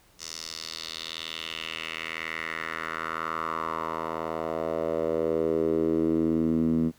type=tone with band-pass filter sweep; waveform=10% pulse; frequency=81 Hz; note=E2; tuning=30 cents flat; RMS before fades=-29 dBFS; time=0.18-6.92 s; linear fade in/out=50 ms; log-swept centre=5900 to 220 Hz; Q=3.1; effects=pink hiss -60 dBFS RMS until 6.98 s